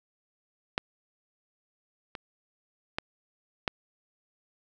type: clicks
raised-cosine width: 0.3 ms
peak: -10 / -21 / -13 / -10 dBFS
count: 4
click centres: 0.779 / 2.152 / 2.985 / 3.678 s
effects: none